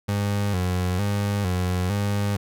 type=tone with vibrato; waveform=30% pulse; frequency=96.1 Hz; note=G2; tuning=34 cents flat; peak=-19 dBFS; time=0.08-2.37 s; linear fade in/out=10 ms; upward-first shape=square; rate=1.1 Hz; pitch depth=98 cents each way; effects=none